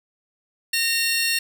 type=tone cluster; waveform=sawtooth; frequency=1841 / 2743 / 4332 Hz; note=A#6 / F7 / C#8; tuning=-22 / -32 / -41 cents; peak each=-22 / -20 / -22 dBFS; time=0.73-1.39 s; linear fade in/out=5 ms; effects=none